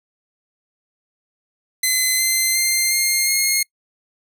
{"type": "tone with pitch steps", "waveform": "10% pulse", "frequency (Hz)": [2042, 2068, 2095, 2121, 2148], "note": ["C7", "C7", "C7", "C7", "C7"], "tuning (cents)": [-43, -21, 2, 23, 45], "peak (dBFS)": -7, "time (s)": [1.83, 3.63], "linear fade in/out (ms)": 5, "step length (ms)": 360, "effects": ["noise-tail reverb RT60 0.1 s tail -26 dB re dry"]}